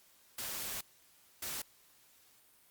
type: noise bursts at uneven times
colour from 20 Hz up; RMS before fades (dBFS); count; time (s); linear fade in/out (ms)
white; -40; 2; 0.38-0.81 / 1.42-1.62; 5
effects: white hiss -65 dBFS RMS until 2.7 s + Opus 48 kbps